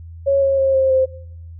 sine tone with pitch steps, 552 / 544.7 / 537.5 / 530.4 / 523.4 Hz, C#5 / C#5 / C5 / C5 / C5, -7 / -30 / +47 / +23 / 0 cents, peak -12 dBFS, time 0.26-1.06 s, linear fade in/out 20 ms, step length 160 ms, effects noise-tail reverb RT60 0.7 s tail -21 dB re dry + added 83 Hz sine -33 dBFS peak until 1.59 s

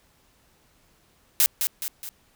blue noise with echo, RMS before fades -18 dBFS, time 1.4-1.46 s, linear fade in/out 0 ms, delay 210 ms, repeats 3, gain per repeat -6 dB, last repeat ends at 2.09 s, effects pink hiss -62 dBFS RMS until 2.35 s

